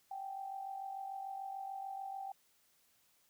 sine tone with amplitude modulation, 779 Hz, G5, 11 cents flat, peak -38 dBFS, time 0.11-2.32 s, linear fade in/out 5 ms, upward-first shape sine, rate 46.8 Hz, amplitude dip 60%, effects white hiss -72 dBFS RMS until 3.29 s

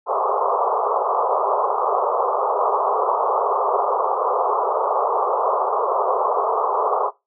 white band-pass noise, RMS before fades -20 dBFS, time 0.06-7.11 s, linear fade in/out 50 ms, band 400 to 1200 Hz, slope 96 dB/octave, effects noise-tail reverb RT60 0.2 s tail -19 dB re dry

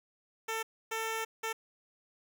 10% pulse tone bursts at uneven times, 446.8 Hz, A4, 27 cents sharp, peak -25 dBFS, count 3, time 0.48-0.63 / 0.91-1.25 / 1.43-1.53 s, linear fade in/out 10 ms, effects none

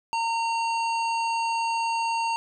harmonic tone with a mistuned harmonic, 916 Hz, A#5, 31 cents flat, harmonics 1 / 3 / 5 / 7 / 9, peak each -24 / -32 / -38 / -44 / -47 dBFS, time 0.13-2.36 s, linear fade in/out 0 ms, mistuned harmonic 7, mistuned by +37 cents, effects none

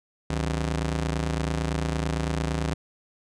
sawtooth ring-modulated tone, 112.5 Hz, A2, 39 cents sharp, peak -18 dBFS, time 0.3-2.74 s, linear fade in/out 5 ms, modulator 41.8 Hz, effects resampled to 22050 Hz

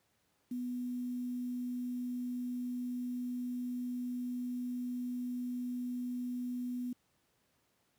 sine tone with quantisation, 246.9 Hz, B3, in tune, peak -35 dBFS, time 0.51-6.93 s, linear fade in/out 5 ms, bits 10, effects pink hiss -75 dBFS RMS until 7.98 s + high-pass 80 Hz 12 dB/octave

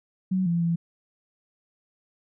sine tone with pitch steps, 186.8 / 170.4 / 168.6 Hz, F#3 / F3 / E3, +17 / -42 / +39 cents, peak -21 dBFS, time 0.31-0.76 s, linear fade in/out 10 ms, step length 150 ms, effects none

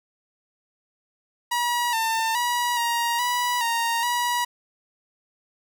sawtooth tone with pitch steps, 962 / 898 / 967 / 941 / 978 / 929 / 968 Hz, B5 / A5 / B5 / A#5 / B5 / A#5 / B5, -46 / +35 / -37 / +16 / -17 / -6 / -35 cents, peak -18 dBFS, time 1.51-4.45 s, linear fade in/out 10 ms, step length 420 ms, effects none

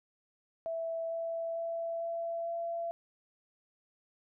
sine tone with pitch steps, 659.3 / 663.5 / 667.7 / 672 / 676.3 Hz, E5 / E5 / E5 / E5 / E5, 0 / +11 / +22 / +33 / +44 cents, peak -33 dBFS, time 0.66-2.91 s, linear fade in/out 0 ms, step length 450 ms, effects none

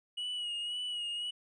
triangle tone with vibrato, 2908 Hz, F#7, 31 cents flat, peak -33 dBFS, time 0.17-1.31 s, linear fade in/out 10 ms, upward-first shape sine, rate 1.9 Hz, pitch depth 38 cents each way, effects resampled to 22050 Hz

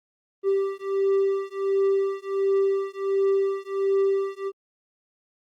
triangle beating tone pair, 390.8 / 392.2 Hz, G4 / G4, -5 / +1 cents, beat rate 1.4 Hz, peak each -22 dBFS, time 0.43-4.52 s, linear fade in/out 50 ms, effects Opus 24 kbps

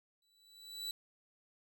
40% pulse tone with exponential growth, 3951 Hz, B7, in tune, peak -35 dBFS, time 0.22-0.91 s, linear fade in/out 2 ms, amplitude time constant 150 ms, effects none

